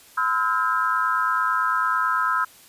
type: tone cluster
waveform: sine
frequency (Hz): 1020 / 1298 / 1407 / 1606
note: C6 / E6 / F6 / G6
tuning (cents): -44 / -27 / +12 / +41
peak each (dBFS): -25 / -22 / -27 / -28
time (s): 0.17-2.45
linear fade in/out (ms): 10
effects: white hiss -50 dBFS RMS until 2.68 s + resampled to 32000 Hz